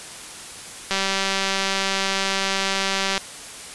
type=click train; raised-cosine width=0.2 ms; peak=-5 dBFS; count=441; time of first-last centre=0.91-3.178 s; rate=194 Hz; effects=white hiss -37 dBFS RMS until 3.74 s + resampled to 24000 Hz